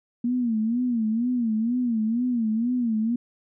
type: tone with vibrato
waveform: sine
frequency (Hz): 233.1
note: A#3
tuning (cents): 0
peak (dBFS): -21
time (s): 0.24-3.16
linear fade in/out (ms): 5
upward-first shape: sine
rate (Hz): 2.1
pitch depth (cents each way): 130
effects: none

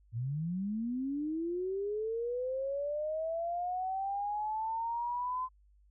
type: linear sweep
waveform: sine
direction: up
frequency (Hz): 108.2 to 1030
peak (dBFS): -32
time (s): 0.12-5.49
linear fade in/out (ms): 50
effects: added 50 Hz sine -61 dBFS peak until 5.9 s

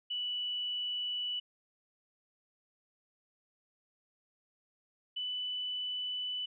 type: tone pair in turn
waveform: sine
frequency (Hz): 2960 / 2987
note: F#7 / F#7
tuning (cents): 0 / +16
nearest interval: unison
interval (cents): 16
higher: second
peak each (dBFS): -33 / -34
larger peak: first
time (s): 0.1-1.4 / 5.16-6.46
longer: neither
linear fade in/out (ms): 10
effects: none

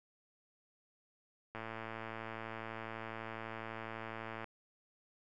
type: click train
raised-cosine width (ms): 0.5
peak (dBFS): -28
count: 325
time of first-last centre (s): 1.55-4.443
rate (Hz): 112
effects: none

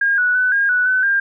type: tone with pitch steps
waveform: sine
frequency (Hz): 1621 / 1473 / 1500 / 1620 / 1479 / 1512 / 1600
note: G#6 / F#6 / F#6 / G#6 / F#6 / F#6 / G6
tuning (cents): -42 / -8 / +23 / -43 / -1 / +37 / +35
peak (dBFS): -13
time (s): 0.01-1.2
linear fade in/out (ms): 5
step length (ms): 170
effects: none

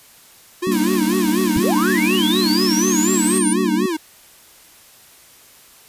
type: tone with vibrato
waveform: square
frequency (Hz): 340.3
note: F4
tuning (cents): -45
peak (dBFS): -20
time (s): 0.62-3.97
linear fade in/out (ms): 10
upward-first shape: sine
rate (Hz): 4.1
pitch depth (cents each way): 180
type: chord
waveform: sine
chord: G minor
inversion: none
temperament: equal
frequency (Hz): 196 / 233.1 / 293.7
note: G3 / Bb3 / D4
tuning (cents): 0 / 0 / 0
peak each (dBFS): -21 / -21 / -22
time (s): 0.67-3.86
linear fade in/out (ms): 2
type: noise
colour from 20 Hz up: white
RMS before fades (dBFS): -29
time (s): 0.71-3.39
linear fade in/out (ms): 10
type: linear sweep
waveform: sine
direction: up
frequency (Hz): 31 to 9330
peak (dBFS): -20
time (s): 1.56-3.53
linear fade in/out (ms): 0
effects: white hiss -47 dBFS RMS until 5.88 s + resampled to 32000 Hz

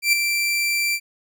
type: tone with ADSR envelope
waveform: sawtooth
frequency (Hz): 2349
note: D7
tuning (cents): 0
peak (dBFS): -9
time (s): 0.02-1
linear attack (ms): 110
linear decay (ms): 3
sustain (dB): -7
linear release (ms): 60
effects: none

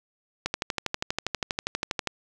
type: click train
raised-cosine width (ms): 0.2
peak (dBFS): -9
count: 21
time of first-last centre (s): 0.46-2.073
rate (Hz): 12.4
effects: none

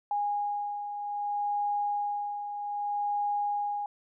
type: beating tone pair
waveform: sine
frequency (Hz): 821 / 821.63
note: G#5 / G#5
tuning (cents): -20 / -19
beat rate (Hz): 0.63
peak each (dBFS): -37 / -29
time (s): 0.11-3.86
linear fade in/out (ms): 2
effects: none

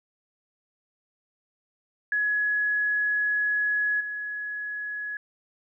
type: tone with level steps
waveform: sine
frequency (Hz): 1685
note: G#6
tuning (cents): +25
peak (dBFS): -22 / -30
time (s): 2.12-5.17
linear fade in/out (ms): 2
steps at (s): 4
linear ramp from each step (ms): 10
effects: none

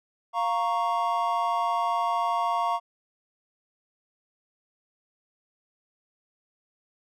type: chord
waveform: triangle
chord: Bb minor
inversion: second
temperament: equal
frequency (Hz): 698.5 / 932.3 / 1108.7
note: F5 / Bb5 / Db6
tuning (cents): 0 / 0 / 0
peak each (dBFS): -26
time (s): 0.33-2.8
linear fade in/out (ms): 50
effects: none

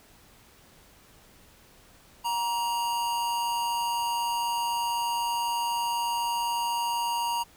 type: tone with amplitude modulation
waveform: square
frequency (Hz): 944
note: A#5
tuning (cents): +22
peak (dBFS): -25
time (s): 2.24-7.44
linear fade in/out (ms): 20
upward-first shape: sine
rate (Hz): 202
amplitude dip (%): 40
effects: pink hiss -56 dBFS RMS until 7.56 s

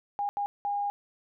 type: tone bursts at uneven times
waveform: sine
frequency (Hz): 813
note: G#5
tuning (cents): -37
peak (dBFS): -27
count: 3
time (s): 0.19-0.29 / 0.37-0.46 / 0.65-0.9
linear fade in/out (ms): 0
effects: none

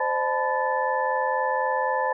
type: tone cluster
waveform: sine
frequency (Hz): 521 / 605 / 868 / 999 / 1750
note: C5 / D#5 / A5 / B5 / A6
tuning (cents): -7 / -49 / -24 / +20 / -10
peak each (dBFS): -27 / -33 / -26 / -28 / -30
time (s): 0-2.13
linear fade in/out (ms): 5
effects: none

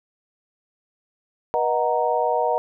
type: chord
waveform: sine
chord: B major seventh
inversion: none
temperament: equal with one note detuned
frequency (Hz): 484.3 / 622.3 / 740 / 932.3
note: B4 / D#5 / F#5 / A#5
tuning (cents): -34 / 0 / 0 / 0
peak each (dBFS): -24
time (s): 1.54-2.58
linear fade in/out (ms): 0
effects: none

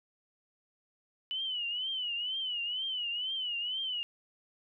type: tone with vibrato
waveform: sine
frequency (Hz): 2973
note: F#7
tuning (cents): +8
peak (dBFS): -32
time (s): 1.31-4.03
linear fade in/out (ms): 0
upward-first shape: triangle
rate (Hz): 2.1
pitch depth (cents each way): 130
effects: none

